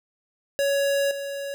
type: tone with level steps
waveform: square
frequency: 559 Hz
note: C#5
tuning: 14 cents sharp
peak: -21 / -30 dBFS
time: 0.59-1.54 s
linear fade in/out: 0 ms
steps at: 1.11 s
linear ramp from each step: 2 ms
effects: none